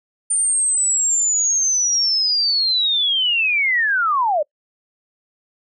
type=linear sweep; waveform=sine; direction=down; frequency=9050 to 560 Hz; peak=-15 dBFS; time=0.3-4.43 s; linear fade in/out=10 ms; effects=noise-tail reverb RT60 0.1 s tail -25 dB re dry